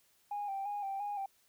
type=tone with vibrato; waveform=sine; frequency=802 Hz; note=G5; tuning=39 cents sharp; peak=-34 dBFS; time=0.31-1.26 s; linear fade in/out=5 ms; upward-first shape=square; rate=2.9 Hz; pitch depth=41 cents each way; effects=tanh soft clip ceiling -31 dBFS + white hiss -70 dBFS RMS until 1.48 s